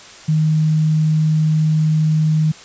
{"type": "tone", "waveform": "sine", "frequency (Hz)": 155.8, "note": "D#3", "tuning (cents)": 3, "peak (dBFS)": -12, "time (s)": [0.28, 2.52], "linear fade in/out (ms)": 10, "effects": ["white hiss -39 dBFS RMS until 2.64 s", "resampled to 16000 Hz"]}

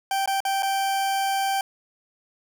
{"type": "tone with dropouts", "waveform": "40% pulse", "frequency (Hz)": 781, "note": "G5", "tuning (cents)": -7, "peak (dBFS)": -21, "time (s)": [0.11, 1.61], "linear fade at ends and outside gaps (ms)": 2, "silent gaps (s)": [[0.259, 0.275], [0.404, 0.451], [0.624, 0.63]], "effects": []}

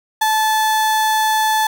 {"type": "tone with ADSR envelope", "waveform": "35% pulse", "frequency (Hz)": 870, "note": "A5", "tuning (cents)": -20, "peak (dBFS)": -10, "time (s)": [0.21, 1.67], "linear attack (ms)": 9, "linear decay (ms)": 24, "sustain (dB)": -2, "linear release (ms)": 3, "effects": []}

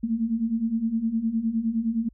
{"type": "beating tone pair", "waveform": "sine", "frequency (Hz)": [220, 229.7], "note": ["A3", "A#3"], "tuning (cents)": [0, -25], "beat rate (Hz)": 9.7, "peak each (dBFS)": [-28, -24], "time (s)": [0.03, 2.09], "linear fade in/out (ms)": 10, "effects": ["added 50 Hz sine -52 dBFS peak until 2.13 s"]}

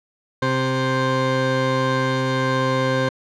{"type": "tone pair together", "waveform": "20% pulse", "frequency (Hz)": [130.81, 523.9], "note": ["C3", "C5"], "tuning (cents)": [0, 2], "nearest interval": "2 octaves", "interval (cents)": 2402, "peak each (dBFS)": -16, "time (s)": [0.42, 3.09], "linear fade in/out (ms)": 5, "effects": ["low-pass 4000 Hz 12 dB/octave"]}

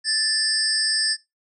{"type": "tone cluster", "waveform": "sine", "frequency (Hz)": [1758, 4833, 5300, 8490], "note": ["A6", "D8", "E8", "C9"], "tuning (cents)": [-2, 49, 9, 24], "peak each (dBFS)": [-26, -23, -24, -28], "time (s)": [0.04, 1.17], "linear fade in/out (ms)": 50, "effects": ["noise-tail reverb RT60 0.2 s tail -21 dB re dry"]}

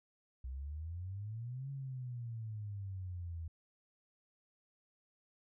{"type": "exponential two-way sweep", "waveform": "sine", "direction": "up then down", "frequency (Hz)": [62.1, 139.3, 80.8], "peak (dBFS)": -40, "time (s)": [0.44, 3.48], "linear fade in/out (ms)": 5, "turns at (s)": 1.7, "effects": []}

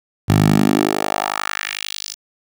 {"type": "tone with high-pass filter sweep", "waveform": "10% pulse", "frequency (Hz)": 51.1, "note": "G#1", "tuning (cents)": -27, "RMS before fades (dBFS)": -18, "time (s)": [0.28, 2.15], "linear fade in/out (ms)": 20, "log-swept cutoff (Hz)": [100, 5700], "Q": 2.1, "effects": []}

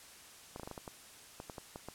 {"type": "clicks", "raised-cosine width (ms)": 1, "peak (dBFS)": -29, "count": 12, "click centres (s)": [0.561, 0.597, 0.633, 0.675, 0.713, 0.778, 0.878, 1.401, 1.498, 1.582, 1.759, 1.886], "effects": ["white hiss -55 dBFS RMS until 1.94 s", "low-pass 11000 Hz 12 dB/octave"]}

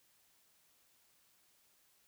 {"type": "silence", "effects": ["white hiss -71 dBFS RMS until 2.07 s"]}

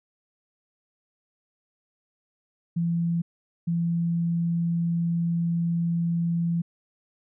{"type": "tone bursts at uneven times", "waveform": "sine", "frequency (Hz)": 169.2, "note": "E3", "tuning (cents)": 45, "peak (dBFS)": -22, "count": 2, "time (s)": [[2.76, 3.22], [3.67, 6.62]], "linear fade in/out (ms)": 10, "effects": []}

